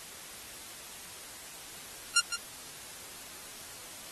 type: tone with echo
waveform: 10% pulse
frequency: 1396.9 Hz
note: F6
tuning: in tune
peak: -13 dBFS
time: 2.16-2.2 s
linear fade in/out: 5 ms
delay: 160 ms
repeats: 1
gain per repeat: -11 dB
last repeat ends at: 2.36 s
effects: white hiss -46 dBFS RMS until 4.11 s + AAC 32 kbps